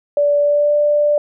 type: tone with pitch glide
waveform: sine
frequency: 580 to 589.8 Hz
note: D5 to D5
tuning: -22 to +7 cents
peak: -11 dBFS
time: 0.17-1.18 s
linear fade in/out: 2 ms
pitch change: +29 cents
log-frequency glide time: 0.39-0.74 s
effects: none

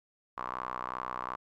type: tone with band-pass filter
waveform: sawtooth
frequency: 62.7 Hz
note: B1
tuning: 27 cents sharp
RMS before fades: -38 dBFS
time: 0.37-1.36 s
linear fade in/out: 10 ms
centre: 1100 Hz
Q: 6
effects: none

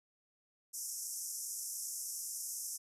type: band-pass noise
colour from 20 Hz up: pink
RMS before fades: -42 dBFS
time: 0.73-2.78 s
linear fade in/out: 20 ms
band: 5400 to 13000 Hz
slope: 96 dB/octave
effects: none

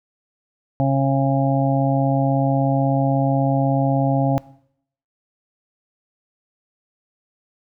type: harmonic tone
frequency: 136.3 Hz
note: C#3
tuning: 29 cents flat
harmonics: 1 / 2 / 4 / 5 / 6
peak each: -18 / -21 / -24 / -25 / -26 dBFS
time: 0.8-4.38 s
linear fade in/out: 0 ms
effects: noise-tail reverb RT60 0.7 s tail -20 dB re dry

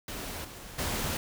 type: noise with level steps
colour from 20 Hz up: pink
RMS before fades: -38 / -45 / -32 dBFS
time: 0.08-1.17 s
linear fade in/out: 2 ms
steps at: 0.44 / 0.78 s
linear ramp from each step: 10 ms
effects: none

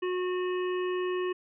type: harmonic tone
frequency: 364.2 Hz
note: F#4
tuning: 27 cents flat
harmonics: 1 / 3 / 5 / 7 / 8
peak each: -28 / -38 / -42 / -45 / -46 dBFS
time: 0.02-1.33 s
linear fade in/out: 10 ms
effects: none

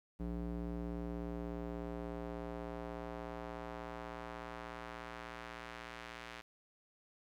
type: tone with band-pass filter sweep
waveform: square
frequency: 58.27 Hz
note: A#1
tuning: in tune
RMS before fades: -44 dBFS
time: 0.19-6.42 s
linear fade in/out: 20 ms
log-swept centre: 230 to 2200 Hz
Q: 0.87
effects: 12-bit

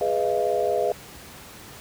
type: chord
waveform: sine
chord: F half-diminished seventh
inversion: first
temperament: equal with one note detuned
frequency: 415.3 / 493.9 / 622.3 / 687.3 Hz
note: Ab4 / Cb5 / Eb5 / F5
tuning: 0 / 0 / 0 / -28 cents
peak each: -26 dBFS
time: 0.01-0.92 s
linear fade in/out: 2 ms
effects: pink hiss -43 dBFS RMS until 1.8 s + high-pass 60 Hz 12 dB/octave

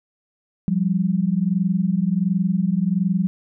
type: tone pair together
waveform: sine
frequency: 174.61 / 195.99 Hz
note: F3 / G3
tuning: 0 / 0 cents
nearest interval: major second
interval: 200 cents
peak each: -20 dBFS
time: 0.68-3.27 s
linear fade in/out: 0 ms
effects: none

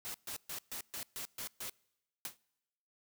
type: noise bursts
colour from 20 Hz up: white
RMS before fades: -42 dBFS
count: 8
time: 0.05-1.696 s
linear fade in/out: 0 ms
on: 92 ms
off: 130 ms
type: noise with exponential decay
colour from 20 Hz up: white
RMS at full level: -36 dBFS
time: 2.25-2.37 s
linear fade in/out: 1 ms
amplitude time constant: 26 ms
effects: noise-tail reverb RT60 1.0 s tail -26 dB re dry

